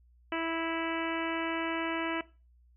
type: harmonic tone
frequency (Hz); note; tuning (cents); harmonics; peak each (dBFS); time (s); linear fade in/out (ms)
328.7; E4; -5; 1 / 2 / 3 / 4 / 5 / 6 / 7 / 8 / 9; -34 / -37 / -39 / -40 / -41 / -42 / -42 / -43 / -44; 0.32-2.21; 2
effects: noise-tail reverb RT60 0.3 s tail -18 dB re dry + added 60 Hz sine -59 dBFS peak until 2.76 s